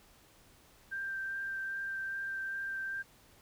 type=tone with vibrato; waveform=sine; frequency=1575 Hz; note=G6; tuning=8 cents sharp; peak=-35 dBFS; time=0.91-3.03 s; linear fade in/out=20 ms; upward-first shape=sine; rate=2.5 Hz; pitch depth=11 cents each way; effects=pink hiss -62 dBFS RMS until 3.41 s